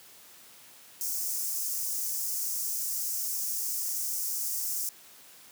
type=high-pass noise; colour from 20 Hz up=white; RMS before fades=-32 dBFS; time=1.01-4.89 s; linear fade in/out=0 ms; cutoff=5300 Hz; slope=48 dB/octave; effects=white hiss -53 dBFS RMS until 5.51 s + high-pass 100 Hz 12 dB/octave